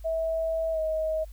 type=tone with pitch glide; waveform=sine; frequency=650 to 631.9 Hz; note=E5 to D#5; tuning=-24 to +27 cents; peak=-25 dBFS; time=0.04-1.25 s; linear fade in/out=20 ms; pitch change=-49 cents; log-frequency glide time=0.72-0.79 s; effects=added 50 Hz sine -40 dBFS peak until 1.32 s + white hiss -61 dBFS RMS until 1.32 s